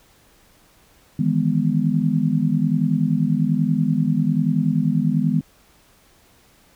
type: chord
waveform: sine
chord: E major seventh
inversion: third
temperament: just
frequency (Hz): 154.51 / 164.81 / 206 / 247.2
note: D#3 / E3 / G#3 / B3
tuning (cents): -12 / 0 / -14 / +2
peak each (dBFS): -22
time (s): 1.19-5.41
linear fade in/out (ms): 5
effects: pink hiss -55 dBFS RMS until 6.75 s